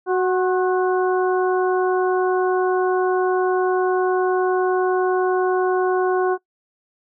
harmonic tone with a mistuned harmonic, 370 Hz, F#4, in tune, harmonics 1 / 2 / 3 / 4, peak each -17 / -23 / -27 / -29 dBFS, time 0.06-6.38 s, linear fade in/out 50 ms, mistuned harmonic 3, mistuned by -47 cents, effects noise-tail reverb RT60 0.1 s tail -21 dB re dry

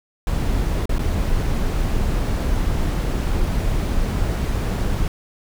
brown noise with dropouts, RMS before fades -20 dBFS, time 0.27-5.08 s, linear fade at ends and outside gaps 1 ms, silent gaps 0.856-0.893 / 0.983-0.992 s, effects none

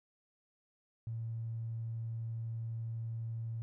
triangle tone with tanh clipping, 114 Hz, A#2, 38 cents flat, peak -36 dBFS, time 1.07-3.62 s, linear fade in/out 0 ms, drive 2 dB, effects none

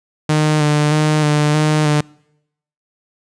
sawtooth tone with vibrato, 151.2 Hz, D#3, 49 cents flat, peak -8 dBFS, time 0.29-2.01 s, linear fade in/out 5 ms, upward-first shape square, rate 1.6 Hz, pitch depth 22 cents each way, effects noise-tail reverb RT60 0.8 s tail -26 dB re dry + resampled to 22050 Hz

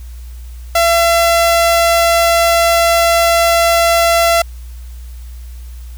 sawtooth tone, 676 Hz, E5, 43 cents sharp, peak -5 dBFS, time 0.75-4.42 s, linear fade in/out 5 ms, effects added 60 Hz sine -27 dBFS peak until 5.97 s + white hiss -46 dBFS RMS until 5.97 s

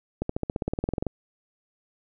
accelerating click train, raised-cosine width 2 ms, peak -13 dBFS, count 16, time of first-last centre 0.22-1.067 s, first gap 74 ms, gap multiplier 0.96, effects none

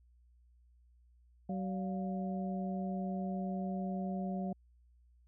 harmonic tone with a mistuned harmonic, 189.7 Hz, F#3, 43 cents sharp, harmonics 1 / 2 / 3 / 4, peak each -35 / -47 / -46 / -44 dBFS, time 1.49-4.53 s, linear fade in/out 5 ms, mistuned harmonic 4, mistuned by -120 cents, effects added 60 Hz sine -62 dBFS peak until 5.27 s

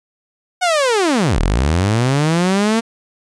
sawtooth linear two-way sweep, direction down then up, 747 to 34.65 to 231.4 Hz, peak -9 dBFS, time 0.61-2.81 s, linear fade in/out 20 ms, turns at 1.39 s, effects resampled to 22050 Hz

